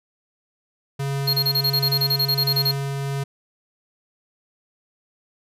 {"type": "tone with tremolo", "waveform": "square", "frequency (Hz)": 138.59, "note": "C#3", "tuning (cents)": 0, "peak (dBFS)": -23, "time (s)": [0.99, 3.24], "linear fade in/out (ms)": 10, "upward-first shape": "triangle", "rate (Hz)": 1.4, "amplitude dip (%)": 25}
{"type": "tone bursts", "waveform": "square", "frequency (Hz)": 4257, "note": "C8", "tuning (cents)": 29, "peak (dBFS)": -18, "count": 16, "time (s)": [1.27, 2.716], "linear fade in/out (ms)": 10, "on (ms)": 66, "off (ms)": 26}
{"effects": ["resampled to 32000 Hz"]}